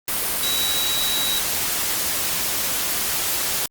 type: tone in noise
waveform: sine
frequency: 3881 Hz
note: B7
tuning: 31 cents flat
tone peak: -23 dBFS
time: 0.43-1.39 s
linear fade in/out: 2 ms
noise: white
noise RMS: -23 dBFS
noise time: 0.08-3.66 s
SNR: -3 dB
effects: Opus 32 kbps